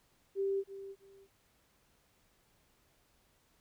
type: tone with echo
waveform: sine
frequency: 392 Hz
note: G4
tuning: in tune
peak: -30 dBFS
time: 0.35-0.64 s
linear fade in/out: 50 ms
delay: 320 ms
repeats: 2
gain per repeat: -13 dB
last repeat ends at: 1.28 s
effects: pink hiss -71 dBFS RMS until 3.6 s